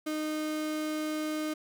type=tone; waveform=35% pulse; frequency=308 Hz; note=D#4; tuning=17 cents flat; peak=-29 dBFS; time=0.06-1.54 s; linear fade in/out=10 ms; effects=none